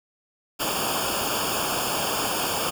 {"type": "noise with comb filter", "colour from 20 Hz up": "pink", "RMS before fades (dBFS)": -26, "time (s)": [0.59, 2.71], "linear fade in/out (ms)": 20, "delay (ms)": 0.5, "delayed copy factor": -1, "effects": []}